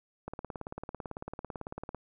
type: click train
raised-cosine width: 1 ms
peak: -24 dBFS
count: 31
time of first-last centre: 0.28-1.947 s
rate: 18 Hz
effects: none